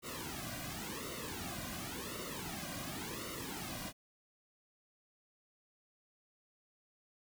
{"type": "noise with flanger", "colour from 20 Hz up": "pink", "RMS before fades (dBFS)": -43, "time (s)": [0.02, 3.93], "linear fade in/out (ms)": 50, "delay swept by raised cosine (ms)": [1.2, 2.3], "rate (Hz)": 0.92, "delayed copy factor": -0.9, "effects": []}